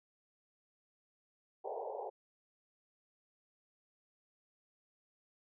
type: band-pass noise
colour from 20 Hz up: pink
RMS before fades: -42 dBFS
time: 1.64-2.1 s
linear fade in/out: 10 ms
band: 400 to 920 Hz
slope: 96 dB/octave
effects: none